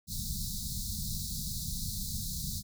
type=band-stop noise; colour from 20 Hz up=pink; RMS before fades=-36 dBFS; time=0.07-2.63 s; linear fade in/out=50 ms; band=220 to 3800 Hz; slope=96 dB/octave; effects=none